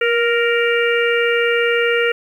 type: harmonic tone with a mistuned harmonic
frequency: 466.2 Hz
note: A#4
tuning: in tune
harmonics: 1 / 3 / 4 / 5 / 6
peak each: -16 / -21 / -22 / -23 / -24 dBFS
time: 0.01-2.12 s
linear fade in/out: 5 ms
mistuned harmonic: 1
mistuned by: +23 cents
effects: 8-bit